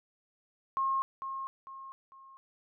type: tone with echo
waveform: sine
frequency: 1075 Hz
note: C6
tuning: 47 cents sharp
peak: -27 dBFS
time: 0.77-1.02 s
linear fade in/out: 0 ms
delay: 450 ms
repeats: 3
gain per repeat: -8 dB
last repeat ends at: 2.37 s
effects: none